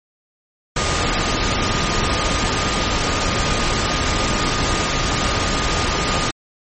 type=tone in noise; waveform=sine; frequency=1226 Hz; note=D#6; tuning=26 cents flat; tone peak=-27 dBFS; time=0.76-6.31 s; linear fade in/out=5 ms; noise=pink; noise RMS=-19 dBFS; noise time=0.76-6.31 s; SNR=-11 dB; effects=MP3 32 kbps